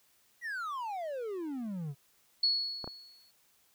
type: exponential sweep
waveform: triangle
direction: down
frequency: 1983 to 133.2 Hz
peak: -33 dBFS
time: 0.41-1.95 s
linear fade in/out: 50 ms
type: tone with exponential decay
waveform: sine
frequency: 4373 Hz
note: C#8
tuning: 24 cents flat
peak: -23 dBFS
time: 2.43-3.31 s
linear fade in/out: 5 ms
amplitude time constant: 190 ms
type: clicks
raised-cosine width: 1 ms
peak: -25 / -27 dBFS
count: 2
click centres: 2.843 / 2.876 s
effects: white hiss -68 dBFS RMS until 3.74 s